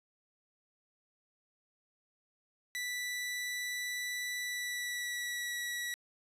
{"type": "tone with pitch glide", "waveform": "sawtooth", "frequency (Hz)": [1972, 1935.9], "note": ["B6", "B6"], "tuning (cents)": [-3, -35], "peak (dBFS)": -32, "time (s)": [2.75, 5.94], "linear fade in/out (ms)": 0, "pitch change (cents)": -32, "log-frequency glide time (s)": [4.38, 5.57], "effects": ["resampled to 32000 Hz"]}